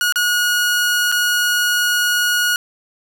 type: tone with dropouts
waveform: sawtooth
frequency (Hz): 1449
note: F#6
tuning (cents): -37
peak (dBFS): -11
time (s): 0.01-2.56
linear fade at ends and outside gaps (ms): 1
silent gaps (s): 0.124-0.158 / 1.117-1.123
effects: none